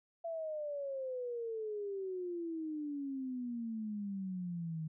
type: exponential sweep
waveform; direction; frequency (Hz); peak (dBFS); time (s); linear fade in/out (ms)
sine; down; 675 to 155.56; -37; 0.24-4.88; 10
effects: none